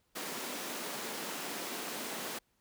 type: high-pass noise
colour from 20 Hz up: pink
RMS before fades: -40 dBFS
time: 0.15-2.39 s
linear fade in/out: 10 ms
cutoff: 220 Hz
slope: 24 dB/octave
effects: pink hiss -75 dBFS RMS until 2.6 s